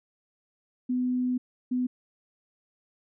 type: tone bursts at uneven times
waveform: sine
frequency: 250.7 Hz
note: B3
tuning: 26 cents sharp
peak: -24 dBFS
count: 2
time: 0.89-1.38 / 1.71-1.87 s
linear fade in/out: 10 ms
effects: none